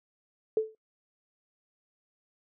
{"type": "tone with exponential decay", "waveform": "sine", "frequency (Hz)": 437.9, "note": "A4", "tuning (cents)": -8, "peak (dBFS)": -19, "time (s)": [0.57, 0.75], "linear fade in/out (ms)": 2, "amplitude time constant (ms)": 39, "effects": ["noise-tail reverb RT60 0.1 s tail -23 dB re dry"]}